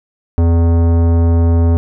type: tone with tanh clipping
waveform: sine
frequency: 84 Hz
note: E2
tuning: 33 cents sharp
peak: -10 dBFS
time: 0.38-1.77 s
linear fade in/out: 0 ms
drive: 17 dB
effects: none